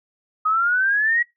sine exponential sweep, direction up, 1251 to 1932 Hz, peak -16 dBFS, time 0.45-1.23 s, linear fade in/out 10 ms, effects noise-tail reverb RT60 0.2 s tail -24 dB re dry

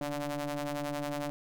sawtooth ring-modulated tone, 146.83 Hz, D3, in tune, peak -26 dBFS, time 0.01-1.3 s, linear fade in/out 0 ms, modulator 435 Hz, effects none

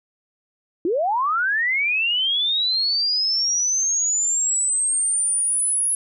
sine linear sweep, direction up, 312 to 10600 Hz, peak -18 dBFS, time 0.85-5.95 s, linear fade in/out 2 ms, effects none

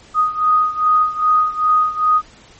sine beating tone pair, 1244 / 1246.5 Hz, D#6 / D#6, -1 / +3 cents, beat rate 2.5 Hz, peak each -14 / -17 dBFS, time 0.14-2.22 s, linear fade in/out 50 ms, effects pink hiss -45 dBFS RMS until 2.59 s + MP3 32 kbps

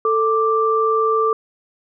sine tone pair together, 443 / 1176.5 Hz, A4 / D6, +12 / +3 cents, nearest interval octave + perfect fourth, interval 1691 cents, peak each -17 dBFS, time 0.05-1.33 s, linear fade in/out 2 ms, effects none

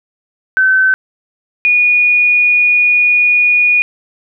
sine tone pair in turn, 1531 / 2453 Hz, G6 / D#7, -41 / -25 cents, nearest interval minor sixth, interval 816 cents, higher second, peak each -7 dBFS, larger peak neither, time 0.57-0.94 / 1.65-3.82 s, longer second, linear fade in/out 0 ms, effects none

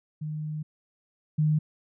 sine tone pair in turn, 153.2 / 153.2 Hz, D#3 / D#3, -27 / -27 cents, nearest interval unison, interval 0 cents, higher neither, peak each -30 / -20 dBFS, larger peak second, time 0.21-0.63 / 1.38-1.59 s, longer first, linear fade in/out 10 ms, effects none

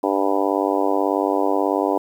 harmonic tone, 98.3 Hz, G2, 5 cents sharp, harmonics 3 / 4 / 5 / 6 / 7 / 8 / 9 / 10, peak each -23 / -24 / -25 / -26 / -26 / -27 / -28 / -28 dBFS, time 0.03-1.98 s, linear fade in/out 5 ms, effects 8-bit

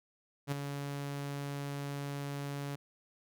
sawtooth tone with ADSR envelope, 141.7 Hz, C#3, 38 cents sharp, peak -26 dBFS, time 0.47-2.76 s, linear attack 47 ms, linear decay 13 ms, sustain -7 dB, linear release 12 ms, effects none

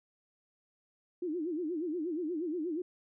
sine tone with vibrato, 330 Hz, E4, 2 cents sharp, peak -32 dBFS, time 1.22-2.82 s, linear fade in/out 5 ms, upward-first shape sine, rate 8.4 Hz, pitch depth 180 cents each way, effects none

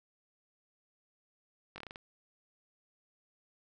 slowing click train, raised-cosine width 0.3 ms, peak -28 dBFS, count 7, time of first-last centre 1.76-1.959 s, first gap 20 ms, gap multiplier 1.2, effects none

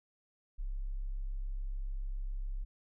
sine tone, 33.5 Hz, C1, 42 cents sharp, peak -34 dBFS, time 0.58-2.65 s, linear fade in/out 20 ms, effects none

